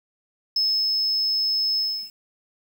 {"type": "tone with ADSR envelope", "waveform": "triangle", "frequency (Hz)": 5200, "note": "E8", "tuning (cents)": -24, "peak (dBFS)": -16, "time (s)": [0.56, 2.11], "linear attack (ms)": 4, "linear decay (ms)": 310, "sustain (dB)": -2, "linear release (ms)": 330, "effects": ["tanh soft clip ceiling -15 dBFS", "8-bit"]}